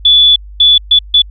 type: tone bursts at uneven times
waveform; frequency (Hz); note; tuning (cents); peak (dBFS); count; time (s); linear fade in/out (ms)
sine; 3450; A7; -35; -3; 4; 0.05-0.36 / 0.6-0.78 / 0.91-0.99 / 1.14-1.22; 5
effects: added 50 Hz sine -28 dBFS peak until 1.3 s